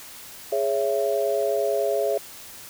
sine chord, C# minor, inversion second, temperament just, 415.8 / 554.4 / 665.2 Hz, G#4 / C#5 / E5, +2 / 0 / +16 cents, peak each -25 dBFS, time 0.52-2.18 s, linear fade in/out 5 ms, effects white hiss -42 dBFS RMS until 2.69 s

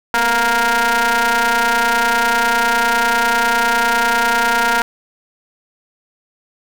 sawtooth ring-modulated tone, 231 Hz, A#3, 16 cents flat, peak -6 dBFS, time 0.14-4.82 s, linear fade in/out 0 ms, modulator 1170 Hz, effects 8-bit

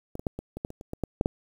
clicks, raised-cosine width 2 ms, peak -22 / -22 / -13 / -21 / -22 / -16 / -27 / -28 / -20 / -14 / -9 / -10 dBFS, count 12, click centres 0.154 / 0.195 / 0.268 / 0.39 / 0.57 / 0.649 / 0.704 / 0.811 / 0.934 / 1.037 / 1.211 / 1.259 s, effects 8-bit

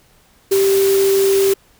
sine tone in noise, 390.8 Hz, G4, 5 cents flat, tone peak -11 dBFS, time 0.51-1.54 s, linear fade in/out 10 ms, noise white, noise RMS -24 dBFS, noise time 0.51-1.54 s, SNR +10 dB, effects pink hiss -53 dBFS RMS until 1.79 s

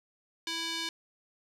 square tone with band-pass filter, 329.9 Hz, E4, 1 cent sharp, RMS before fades -35 dBFS, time 0.47-0.89 s, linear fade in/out 2 ms, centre 3900 Hz, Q 1.6, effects none

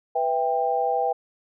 sine chord, E minor, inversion second, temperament just, 494.4 / 659.3 / 791.1 Hz, B4 / E5 / G5, +2 / 0 / +16 cents, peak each -26 / -27 / -23 dBFS, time 0.15-1.13 s, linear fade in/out 10 ms, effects none

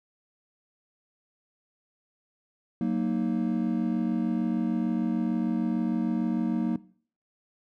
triangle chord, D# minor, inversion first, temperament just, 186.68 / 233.3 / 311.1 Hz, F#3 / A#3 / D#4, +16 / +2 / 0 cents, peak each -27 / -25 / -30 dBFS, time 2.81-6.76 s, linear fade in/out 2 ms, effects noise-tail reverb RT60 0.5 s tail -20 dB re dry

